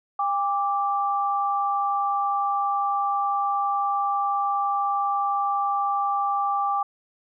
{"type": "tone pair together", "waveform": "sine", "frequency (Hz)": [803.1, 1171], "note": ["G5", "D6"], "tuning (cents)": [42, -5], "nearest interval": "perfect fifth", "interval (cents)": 653, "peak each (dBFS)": -24, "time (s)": [0.19, 6.83], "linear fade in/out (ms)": 5, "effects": []}